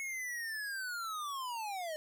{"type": "linear sweep", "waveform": "square", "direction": "down", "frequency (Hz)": [2196, 602], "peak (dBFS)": -38, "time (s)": [0, 1.96], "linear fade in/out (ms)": 0, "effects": []}